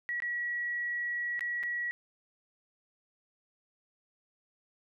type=tone with dropouts; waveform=sine; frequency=1924 Hz; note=B6; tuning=46 cents flat; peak=-31 dBFS; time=0.09-1.91 s; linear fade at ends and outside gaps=0 ms; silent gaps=0.202-0.222 / 1.393-1.408 / 1.63-1.635 s; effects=none